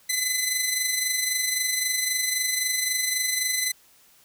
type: tone with amplitude modulation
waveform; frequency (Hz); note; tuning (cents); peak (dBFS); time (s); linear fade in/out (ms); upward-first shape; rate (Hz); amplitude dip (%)
10% pulse; 2021; B6; +39; -12; 0.09-3.72; 10; sine; 23.8; 45
effects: white hiss -57 dBFS RMS until 4.24 s